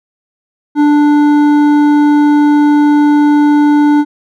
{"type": "tone with hard clipping", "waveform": "sine", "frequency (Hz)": 294.4, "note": "D4", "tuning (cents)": 4, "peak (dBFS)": -7, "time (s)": [0.75, 4.05], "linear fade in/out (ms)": 50, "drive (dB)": 9, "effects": []}